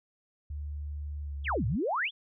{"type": "tone with pitch glide", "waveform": "sine", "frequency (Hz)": [73.42, 70.8], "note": ["D2", "C#2"], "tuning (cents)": [0, 37], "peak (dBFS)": -34, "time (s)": [0.5, 1.76], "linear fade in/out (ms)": 5, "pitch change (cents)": -63, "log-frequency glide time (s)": [1.23, 1.36]}
{"type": "exponential two-way sweep", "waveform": "sine", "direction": "down then up", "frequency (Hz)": [3606, 98, 3606], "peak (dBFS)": -27, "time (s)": [1.44, 2.11], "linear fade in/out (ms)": 50, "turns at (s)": 1.66}
{"effects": []}